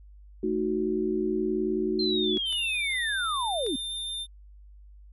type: chord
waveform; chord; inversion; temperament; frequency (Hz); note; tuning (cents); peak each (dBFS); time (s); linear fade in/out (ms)
sine; D# diminished; second; equal; 220 / 311.1 / 370; A3 / D#4 / F#4; 0 / 0 / 0; -31 / -30 / -27; 0.43-2.38; 5
type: linear sweep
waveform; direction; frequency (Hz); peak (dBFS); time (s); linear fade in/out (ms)
sine; down; 4186 to 232.2; -27; 1.99-3.76; 5
type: clicks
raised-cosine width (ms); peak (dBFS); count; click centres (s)
0.2; -27; 3; 2.372 / 2.527 / 3.665
type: tone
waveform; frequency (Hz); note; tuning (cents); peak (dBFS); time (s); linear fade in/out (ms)
square; 3603; A7; +40; -32; 2.45-4.27; 50
effects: added 50 Hz sine -47 dBFS peak until 5.12 s + resampled to 32000 Hz